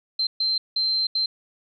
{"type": "tone bursts at uneven times", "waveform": "sine", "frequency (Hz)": 4123, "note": "C8", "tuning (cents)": -26, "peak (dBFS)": -20, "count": 4, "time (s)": [[0.19, 0.27], [0.4, 0.58], [0.76, 1.07], [1.15, 1.26]], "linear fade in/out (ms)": 5, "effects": []}